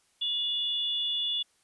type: tone pair together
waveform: sine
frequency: 2882 / 3459 Hz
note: F#7 / A7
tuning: -46 / -30 cents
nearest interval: minor third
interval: 316 cents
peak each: -34 / -28 dBFS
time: 0.21-1.43 s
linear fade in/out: 10 ms
effects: white hiss -68 dBFS RMS until 1.63 s + resampled to 24000 Hz